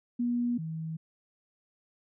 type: tone pair in turn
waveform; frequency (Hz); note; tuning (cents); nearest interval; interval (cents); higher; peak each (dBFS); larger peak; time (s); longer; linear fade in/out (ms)
sine; 241 / 160.45; B3 / E3; -42 / -46; perfect fifth; 704; first; -26 / -33; first; 0.19-0.58 / 0.58-0.97; neither; 10
effects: none